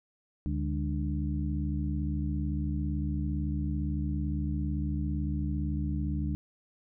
harmonic tone with a mistuned harmonic, 73.8 Hz, D2, 9 cents sharp, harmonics 1 / 2 / 3 / 4, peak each -31 / -34 / -36 / -37 dBFS, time 0.46-6.35 s, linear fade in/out 0 ms, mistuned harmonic 3, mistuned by -130 cents, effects none

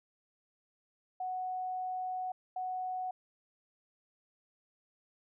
sine tone bursts at uneven times, 740 Hz, F#5, in tune, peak -34 dBFS, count 2, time 1.2-2.32 / 2.56-3.11 s, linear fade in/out 5 ms, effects none

